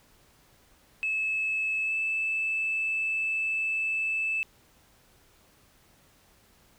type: tone with pitch glide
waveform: sine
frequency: 2600 to 2627 Hz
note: E7 to E7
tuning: -24 to -7 cents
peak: -25 dBFS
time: 1.03-4.43 s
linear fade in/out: 0 ms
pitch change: +17 cents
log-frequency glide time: 1.84-1.93 s
effects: tanh soft clip ceiling -21 dBFS + pink hiss -61 dBFS RMS until 6.78 s